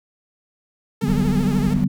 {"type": "tone with vibrato", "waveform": "sawtooth", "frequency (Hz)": 430.3, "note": "A4", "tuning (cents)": -39, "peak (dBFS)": -26, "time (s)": [1.01, 1.74], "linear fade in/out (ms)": 5, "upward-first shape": "triangle", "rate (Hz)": 13, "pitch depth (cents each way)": 130}
{"type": "chord", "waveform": "sine", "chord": "G major seventh", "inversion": "second", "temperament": "equal with one note detuned", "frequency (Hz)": [146.41, 185, 196, 246.9], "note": ["D3", "F#3", "G3", "B3"], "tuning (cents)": [-5, 0, 0, 0], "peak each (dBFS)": -22, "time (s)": [1.02, 1.88], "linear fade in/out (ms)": 10}
{"type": "noise", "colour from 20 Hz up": "brown", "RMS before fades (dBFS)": -28, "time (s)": [1.07, 1.84], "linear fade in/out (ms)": 0}
{"effects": []}